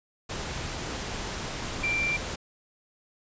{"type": "tone in noise", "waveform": "sine", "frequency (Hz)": 2360, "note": "D7", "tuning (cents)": 8, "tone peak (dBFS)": -25, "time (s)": [1.83, 2.17], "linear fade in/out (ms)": 10, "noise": "pink", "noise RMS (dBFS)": -34, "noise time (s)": [0.29, 2.36], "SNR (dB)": 6, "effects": ["resampled to 16000 Hz"]}